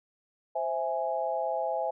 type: chord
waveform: sine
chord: C augmented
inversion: none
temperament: equal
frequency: 523.3 / 659.3 / 830.6 Hz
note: C5 / E5 / G#5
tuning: 0 / 0 / 0 cents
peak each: -33 / -31 / -32 dBFS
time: 0.55-1.91 s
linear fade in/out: 10 ms
effects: none